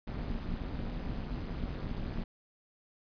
brown noise with amplitude modulation, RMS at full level -33 dBFS, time 0.07-2.24 s, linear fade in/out 5 ms, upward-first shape sine, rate 203 Hz, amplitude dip 85%, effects resampled to 11025 Hz

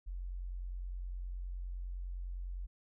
sine tone, 44.91 Hz, F1, 49 cents sharp, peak -38 dBFS, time 0.06-2.67 s, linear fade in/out 20 ms, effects none

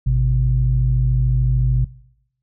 sine tone pair together, 53.41 / 127.1 Hz, G#1 / C3, +49 / -50 cents, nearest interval octave + minor third, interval 1501 cents, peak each -16 dBFS, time 0.06-1.85 s, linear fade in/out 10 ms, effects noise-tail reverb RT60 0.8 s tail -21 dB re dry + tanh soft clip ceiling -6 dBFS

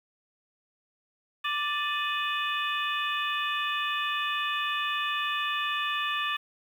harmonic tone with a mistuned harmonic, 587.3 Hz, D5, in tune, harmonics 2 / 3 / 4 / 5 / 6, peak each -31 / -33 / -34 / -35 / -36 dBFS, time 1.44-6.37 s, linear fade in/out 10 ms, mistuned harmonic 4, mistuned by +110 cents, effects 9-bit

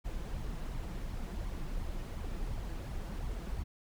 brown noise with flanger, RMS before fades -38 dBFS, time 0.04-3.64 s, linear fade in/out 20 ms, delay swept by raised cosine 0.9 to 6 ms, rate 2.8 Hz, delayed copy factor +0.55, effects none

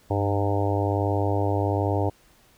harmonic tone with a mistuned harmonic, 101.2 Hz, G#2, 44 cents flat, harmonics 1 / 3 / 4 / 5 / 6 / 7 / 8 / 9, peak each -24 / -29 / -30 / -31 / -32 / -32 / -33 / -34 dBFS, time 0.1-2.1 s, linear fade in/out 10 ms, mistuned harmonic 1, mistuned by -60 cents, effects pink hiss -58 dBFS RMS until 2.57 s

